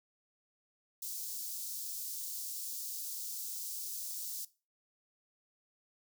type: high-pass noise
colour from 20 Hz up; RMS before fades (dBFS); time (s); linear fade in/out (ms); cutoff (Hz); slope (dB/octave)
white; -41; 1.02-4.45; 5; 4800; 24
effects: noise-tail reverb RT60 0.3 s tail -18 dB re dry